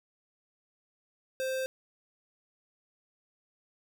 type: tone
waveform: square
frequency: 523.3 Hz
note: C5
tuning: in tune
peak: -31 dBFS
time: 1.4-1.66 s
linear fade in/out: 0 ms
effects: none